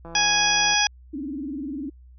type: click train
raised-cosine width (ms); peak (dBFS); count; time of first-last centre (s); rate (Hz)
1; -27; 116; 0.05-0.739; 167
type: harmonic tone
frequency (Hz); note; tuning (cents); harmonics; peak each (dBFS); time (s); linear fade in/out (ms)
830.6; G#5; 0; 1 / 2 / 3 / 4 / 6 / 7; -25 / -25 / -25 / -25 / -25 / -25; 0.15-0.87; 2
type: tone with vibrato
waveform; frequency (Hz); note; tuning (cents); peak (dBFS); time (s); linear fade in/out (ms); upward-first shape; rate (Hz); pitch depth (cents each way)
sine; 283.8; C#4; +41; -28; 1.13-1.9; 10; sine; 20; 190
effects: added 62 Hz sine -45 dBFS peak until 2.18 s